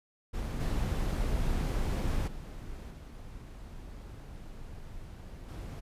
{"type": "noise with level steps", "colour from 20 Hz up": "brown", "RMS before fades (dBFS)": [-34, -30, -42, -45, -40], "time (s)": [0.33, 5.81], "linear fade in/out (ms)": 20, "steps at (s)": [0.6, 2.27, 2.9, 5.48], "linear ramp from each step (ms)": 10, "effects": ["resampled to 32000 Hz"]}